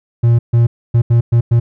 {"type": "tone bursts at uneven times", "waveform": "triangle", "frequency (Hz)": 117.7, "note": "A#2", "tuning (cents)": 17, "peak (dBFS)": -5, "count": 6, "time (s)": [[0.23, 0.39], [0.53, 0.67], [0.94, 1.02], [1.1, 1.21], [1.32, 1.41], [1.51, 1.6]], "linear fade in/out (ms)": 10, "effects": []}